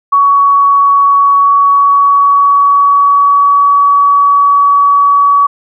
sine tone with pitch glide, 1123 to 1134.7 Hz, C#6 to C#6, +22 to +40 cents, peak -4 dBFS, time 0.12-5.47 s, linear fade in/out 10 ms, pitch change +18 cents, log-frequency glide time 1.1-3.66 s, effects none

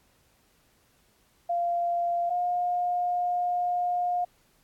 sine tone pair in turn, 693 / 711.7 Hz, F5 / F5, -14 / +33 cents, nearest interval unison, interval 47 cents, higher second, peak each -24 dBFS, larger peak neither, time 1.49-2.3 / 2.3-4.25 s, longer second, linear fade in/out 10 ms, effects pink hiss -65 dBFS RMS until 4.63 s + AAC 64 kbps

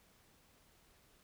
silence, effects pink hiss -68 dBFS RMS until 1.23 s

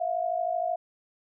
sine tone pair together, 659 / 712 Hz, E5 / F5, -1 / +33 cents, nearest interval minor second, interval 134 cents, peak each -29 / -28 dBFS, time 0-0.76 s, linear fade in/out 10 ms, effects none

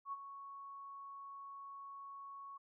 sine tone with ADSR envelope, 1108.7 Hz, C#6, in tune, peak -38 dBFS, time 0.05-2.58 s, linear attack 74 ms, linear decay 33 ms, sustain -10 dB, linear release 13 ms, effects none

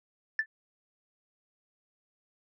sine tone with exponential decay, 1760 Hz, A6, in tune, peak -19 dBFS, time 0.39-0.46 s, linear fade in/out 2 ms, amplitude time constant 15 ms, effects tanh soft clip ceiling -20 dBFS

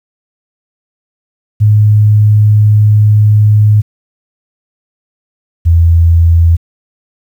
sine tone pair in turn, 105.8 / 83.78 Hz, G#2 / E2, +33 / +29 cents, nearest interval major third, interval 404 cents, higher first, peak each -3 dBFS, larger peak neither, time 1.6-3.82 / 5.65-6.57 s, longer first, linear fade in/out 20 ms, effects 7-bit

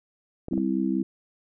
clicks, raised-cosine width 2 ms, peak -21 dBFS, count 3, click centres 0.484 / 0.534 / 0.578 s
sine chord, C major, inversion second, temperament just, 196.22 / 261.6 / 327 Hz, G3 / C4 / E4, +2 / 0 / -14 cents, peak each -27 dBFS, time 0.51-1.03 s, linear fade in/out 5 ms
effects none

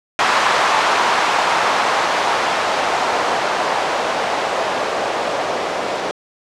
violet noise with low-pass filter sweep, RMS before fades -18 dBFS, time 0.19-6.11 s, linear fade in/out 0 ms, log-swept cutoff 1000 to 580 Hz, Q 1.5, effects low-pass 7000 Hz 12 dB/octave

